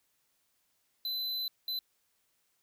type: tone bursts at uneven times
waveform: square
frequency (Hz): 4025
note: B7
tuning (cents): +32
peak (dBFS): -33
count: 2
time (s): 1.05-1.48 / 1.68-1.79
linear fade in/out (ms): 2
effects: white hiss -75 dBFS RMS until 2.62 s